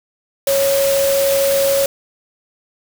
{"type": "tone in noise", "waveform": "sine", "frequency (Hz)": 552, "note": "C#5", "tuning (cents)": -7, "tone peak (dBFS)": -13, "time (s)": [0.47, 1.86], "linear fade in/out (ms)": 2, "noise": "white", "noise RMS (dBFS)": -22, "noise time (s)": [0.47, 1.86], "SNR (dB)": 6, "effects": []}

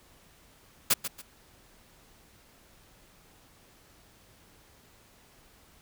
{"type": "noise with echo", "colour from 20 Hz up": "white", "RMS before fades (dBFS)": -22, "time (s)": [0.9, 0.94], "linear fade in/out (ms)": 10, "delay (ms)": 140, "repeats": 2, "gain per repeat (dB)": -11, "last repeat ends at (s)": 1.22, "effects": ["pink hiss -59 dBFS RMS until 5.81 s"]}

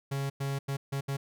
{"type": "tone bursts at uneven times", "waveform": "45% pulse", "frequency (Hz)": 138.2, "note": "C#3", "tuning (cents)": -5, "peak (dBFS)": -30, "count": 5, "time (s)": [[0.11, 0.3], [0.4, 0.59], [0.68, 0.77], [0.92, 1.01], [1.08, 1.17]], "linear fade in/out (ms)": 10, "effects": []}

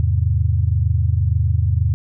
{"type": "chord", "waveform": "sine", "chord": "E augmented", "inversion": "none", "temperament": "equal with one note detuned", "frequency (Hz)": [82.41, 104.37, 130.81], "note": ["E2", "G#2", "B#2"], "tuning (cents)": [0, 9, 0], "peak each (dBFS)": [-17, -18, -22], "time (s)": [0, 1.94], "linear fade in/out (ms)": 0, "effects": []}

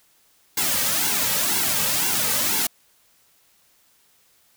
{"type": "noise with flanger", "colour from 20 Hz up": "white", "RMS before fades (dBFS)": -22, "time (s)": [0.57, 2.67], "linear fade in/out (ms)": 5, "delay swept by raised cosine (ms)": [1.6, 2.9], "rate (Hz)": 2, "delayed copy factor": -1, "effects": ["white hiss -60 dBFS RMS until 4.56 s"]}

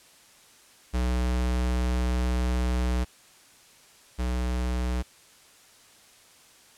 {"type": "tone pair in turn", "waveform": "square", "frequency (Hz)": [61.74, 61.74], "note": ["B1", "B1"], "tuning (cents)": [0, 0], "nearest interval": "unison", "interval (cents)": 0, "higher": "neither", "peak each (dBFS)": [-24, -26], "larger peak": "first", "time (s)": [[0.93, 3.05], [4.18, 5.03]], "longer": "first", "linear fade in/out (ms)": 20, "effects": ["white hiss -55 dBFS RMS until 6.77 s", "low-pass 10000 Hz 12 dB/octave"]}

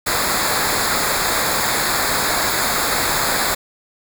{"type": "noise with comb filter", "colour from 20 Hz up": "pink", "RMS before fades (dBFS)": -19, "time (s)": [0.06, 3.55], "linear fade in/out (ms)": 10, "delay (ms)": 0.34, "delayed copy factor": -0.8, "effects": []}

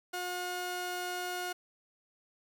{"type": "tone pair together", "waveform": "sawtooth", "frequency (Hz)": [359.7, 719.4], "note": ["F#4", "F#5"], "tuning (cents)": [-49, -49], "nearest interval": "octave", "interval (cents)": 1200, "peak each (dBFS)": [-36, -31], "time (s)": [0.13, 1.53], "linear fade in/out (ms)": 10, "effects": ["11-bit"]}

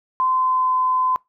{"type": "tone with pitch glide", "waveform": "sine", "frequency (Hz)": [1031, 1022.1], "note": ["C6", "C6"], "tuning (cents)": [-26, -41], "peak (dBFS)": -16, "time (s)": [0.2, 1.16], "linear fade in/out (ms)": 0, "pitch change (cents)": -15, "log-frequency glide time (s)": [0.3, 0.74], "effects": ["noise-tail reverb RT60 0.2 s tail -25 dB re dry"]}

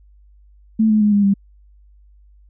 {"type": "tone with pitch steps", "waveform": "sine", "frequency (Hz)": [220, 214.4, 208.9, 203.5, 198.28], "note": ["A3", "A3", "G#3", "G#3", "G3"], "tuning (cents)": [0, -45, 10, -35, 20], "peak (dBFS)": -11, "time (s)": [0.79, 1.34], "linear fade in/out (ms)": 10, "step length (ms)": 110, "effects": ["added 50 Hz sine -46 dBFS peak until 2.49 s"]}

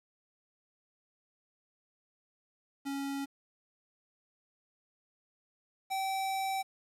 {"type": "tone pair in turn", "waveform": "square", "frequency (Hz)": [277.2, 771.5], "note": ["C#4", "G5"], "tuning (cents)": [0, -28], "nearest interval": "octave + tritone", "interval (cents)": 1772, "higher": "second", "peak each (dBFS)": [-35, -32], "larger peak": "second", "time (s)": [[2.85, 3.26], [5.9, 6.63]], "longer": "second", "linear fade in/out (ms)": 20, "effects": ["resampled to 32000 Hz", "10-bit"]}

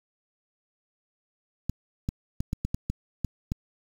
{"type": "clicks", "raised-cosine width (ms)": 5, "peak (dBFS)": -15, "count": 9, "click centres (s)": [1.696, 2.089, 2.405, 2.531, 2.65, 2.745, 2.9, 3.247, 3.519], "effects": ["7-bit"]}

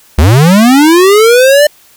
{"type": "linear sweep", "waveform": "square", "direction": "up", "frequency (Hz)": [65.41, 602], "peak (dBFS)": -3, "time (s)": [0.18, 1.67], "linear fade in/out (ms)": 5, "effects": ["white hiss -43 dBFS RMS until 1.96 s"]}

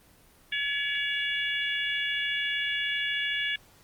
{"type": "harmonic tone", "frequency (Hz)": 567, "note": "C#5", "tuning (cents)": 39, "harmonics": [3, 4, 5, 6], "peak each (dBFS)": [-31, -32, -33, -34], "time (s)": [0.52, 3.56], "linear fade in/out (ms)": 5, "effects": ["pink hiss -58 dBFS RMS until 3.83 s", "Opus 24 kbps"]}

